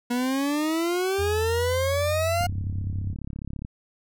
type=exponential sweep; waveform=40% pulse; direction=up; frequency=239.8 to 716 Hz; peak=-22 dBFS; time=0.1-2.47 s; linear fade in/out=10 ms
type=tone with pitch glide; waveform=sine; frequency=83.2 to 93.93 Hz; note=E2 to F#2; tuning=+17 to +27 cents; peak=-27 dBFS; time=1.18-3.15 s; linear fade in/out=20 ms; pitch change=+210 cents; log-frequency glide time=1.33-2.59 s
type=click train; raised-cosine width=5 ms; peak=-22 dBFS; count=44; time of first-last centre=2.41-3.649 s; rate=34.7 Hz
effects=none

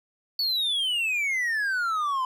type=exponential sweep; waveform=triangle; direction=down; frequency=4509 to 1008 Hz; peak=-22 dBFS; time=0.39-2.25 s; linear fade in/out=2 ms; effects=none

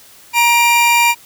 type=tone pair together; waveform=45% pulse; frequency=944.1 / 2379 Hz; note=A#5 / D7; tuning=+22 / +22 cents; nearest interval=octave + major third; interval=1600 cents; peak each=-12 dBFS; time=0.33-1.15 s; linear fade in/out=50 ms; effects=white hiss -43 dBFS RMS until 1.25 s

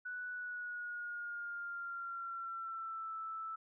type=tone with pitch glide; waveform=sine; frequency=1480 to 1318.5 Hz; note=F#6 to E6; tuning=0 to 0 cents; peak=-40 dBFS; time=0.05-3.56 s; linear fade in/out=10 ms; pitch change=-200 cents; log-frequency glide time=0.31-3.14 s; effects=none

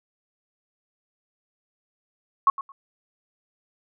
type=tone with echo; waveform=sine; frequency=1100 Hz; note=C#6; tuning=14 cents flat; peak=-13 dBFS; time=2.47-2.5 s; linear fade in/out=2 ms; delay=110 ms; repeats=2; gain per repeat=-15 dB; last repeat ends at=2.72 s; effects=none

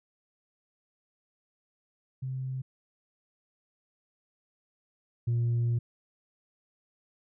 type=tone pair in turn; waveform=sine; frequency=130.81 / 118.23 Hz; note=C3 / A#2; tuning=0 / +25 cents; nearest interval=major second; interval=175 cents; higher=first; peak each=-31 / -22 dBFS; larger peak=second; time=2.22-2.62 / 5.27-5.79 s; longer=second; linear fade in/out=10 ms; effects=tanh soft clip ceiling -23 dBFS

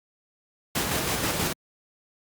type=noise with tremolo; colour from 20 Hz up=pink; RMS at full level=-25 dBFS; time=0.75-1.53 s; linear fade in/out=5 ms; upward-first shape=square; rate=6.2 Hz; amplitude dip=30%; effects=high-pass 80 Hz 12 dB/octave + Opus 48 kbps

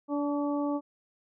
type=harmonic tone with a mistuned harmonic; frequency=289.3 Hz; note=D4; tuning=26 cents flat; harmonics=1 / 2 / 3 / 4; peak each=-28 / -34 / -38 / -40 dBFS; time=0.08-0.81 s; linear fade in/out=50 ms; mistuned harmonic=4; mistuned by=-21 cents; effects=none

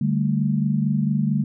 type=chord; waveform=sine; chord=D suspended fourth; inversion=none; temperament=just; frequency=146.83 / 195.78 / 220.2 Hz; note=D3 / G3 / A3; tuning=0 / -2 / +2 cents; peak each=-22 / -23 / -23 dBFS; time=0.01-1.44 s; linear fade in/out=5 ms; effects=none

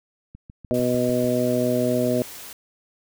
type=click train; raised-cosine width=5 ms; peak=-28 dBFS; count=7; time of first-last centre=0.35-1.243 s; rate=6.72 Hz
type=harmonic tone; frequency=124 Hz; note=B2; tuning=7 cents sharp; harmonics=1 / 2 / 3 / 4 / 5; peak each=-29 / -23 / -27 / -26 / -24 dBFS; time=0.71-2.22 s; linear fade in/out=0 ms
type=noise; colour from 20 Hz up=white; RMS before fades=-39 dBFS; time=0.74-2.53 s; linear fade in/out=2 ms
effects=none

